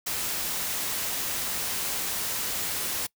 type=noise; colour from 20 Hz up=white; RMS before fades=-30 dBFS; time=0.06-3.07 s; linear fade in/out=10 ms; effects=noise-tail reverb RT60 0.1 s tail -23 dB re dry